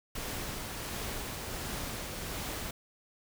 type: noise with tremolo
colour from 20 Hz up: pink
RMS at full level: -37 dBFS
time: 0.15-2.71 s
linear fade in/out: 5 ms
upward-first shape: triangle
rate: 1.4 Hz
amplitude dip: 30%
effects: none